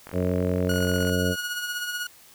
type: click train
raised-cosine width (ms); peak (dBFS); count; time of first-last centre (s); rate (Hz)
0.5; -24; 47; 0.07-1.094; 44.9
type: harmonic tone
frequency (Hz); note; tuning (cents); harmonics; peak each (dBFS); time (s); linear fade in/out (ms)
90.8; F#2; -32; 1 / 2 / 3 / 4 / 5 / 6 / 7; -27 / -27 / -30 / -35 / -29 / -31 / -35; 0.12-1.36; 50
type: tone with tremolo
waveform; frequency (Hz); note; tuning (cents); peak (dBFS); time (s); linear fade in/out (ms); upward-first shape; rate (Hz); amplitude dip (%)
sawtooth; 1451; F#6; -34; -23; 0.69-2.07; 5; sine; 16; 45
effects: white hiss -52 dBFS RMS until 2.34 s